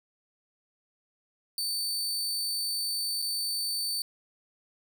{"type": "tone with dropouts", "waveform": "sawtooth", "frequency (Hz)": 4550, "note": "C#8", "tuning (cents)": 44, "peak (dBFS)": -26, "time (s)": [1.58, 4.02], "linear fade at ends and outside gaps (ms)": 1, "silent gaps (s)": [3.219, 3.223], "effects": []}